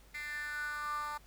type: tone with high-pass filter sweep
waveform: 10% pulse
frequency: 296.7 Hz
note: D4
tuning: 18 cents sharp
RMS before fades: -39 dBFS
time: 0.14-1.18 s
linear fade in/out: 10 ms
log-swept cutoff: 2100 to 990 Hz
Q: 7.4
effects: added 50 Hz sine -59 dBFS peak until 1.26 s + pink hiss -63 dBFS RMS until 1.26 s